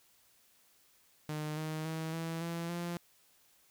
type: tone with pitch steps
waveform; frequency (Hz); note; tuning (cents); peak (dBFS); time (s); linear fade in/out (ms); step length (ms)
sawtooth; 152.5 / 156.34 / 160.27 / 164.3 / 168.43 / 172.67; D#3 / D#3 / E3 / E3 / E3 / F3; -34 / +9 / -48 / -5 / +38 / -19; -32; 1.29-2.97; 0; 280
effects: white hiss -67 dBFS RMS until 3.7 s